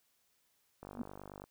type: click train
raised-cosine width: 1 ms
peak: -33 dBFS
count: 31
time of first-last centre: 0.83-1.44 s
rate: 49.2 Hz
type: tone with exponential growth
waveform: sine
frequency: 238.4 Hz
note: A#3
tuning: 39 cents sharp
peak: -30 dBFS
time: 0.93-1.02 s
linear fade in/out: 5 ms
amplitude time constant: 19 ms
effects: white hiss -75 dBFS RMS until 1.5 s